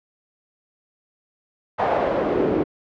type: noise with band-pass filter sweep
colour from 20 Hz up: pink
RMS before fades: -21 dBFS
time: 1.78-2.64 s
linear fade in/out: 20 ms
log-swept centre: 760 to 320 Hz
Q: 2.3
effects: low-pass 3000 Hz 12 dB/octave